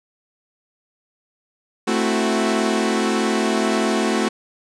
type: chord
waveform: sawtooth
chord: F# half-diminished seventh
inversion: first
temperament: equal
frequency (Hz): 220 / 261.6 / 329.6 / 370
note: A3 / C4 / E4 / F#4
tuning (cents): 0 / 0 / 0 / 0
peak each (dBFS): -17 / -21 / -22 / -19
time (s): 1.87-4.29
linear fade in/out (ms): 10
effects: resampled to 22050 Hz + 8-bit